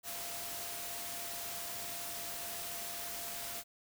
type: tone in noise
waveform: sine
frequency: 690 Hz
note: F5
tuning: 21 cents flat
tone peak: -50 dBFS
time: 0.03-3.64 s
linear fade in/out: 50 ms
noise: white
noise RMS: -42 dBFS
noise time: 0.03-3.64 s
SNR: -11 dB
effects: none